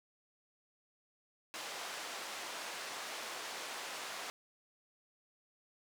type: band-pass noise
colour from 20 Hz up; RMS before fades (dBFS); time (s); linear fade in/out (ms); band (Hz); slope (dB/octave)
pink; -44; 1.54-4.3; 0; 630 to 7600; 12
effects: none